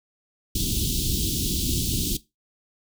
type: band-stop noise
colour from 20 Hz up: pink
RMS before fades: -25 dBFS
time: 0.55-2.17 s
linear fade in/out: 5 ms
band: 360 to 3100 Hz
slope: 48 dB/octave
effects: noise-tail reverb RT60 0.2 s tail -17 dB re dry